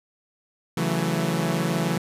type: chord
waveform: sawtooth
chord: F# minor seventh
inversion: second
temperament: equal with one note detuned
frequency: 138.59 / 165.86 / 185 / 220 Hz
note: C#3 / E3 / F#3 / A3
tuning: 0 / +11 / 0 / 0 cents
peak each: -26 / -21 / -25 / -26 dBFS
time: 0.77-1.98 s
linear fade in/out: 5 ms
effects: resampled to 32000 Hz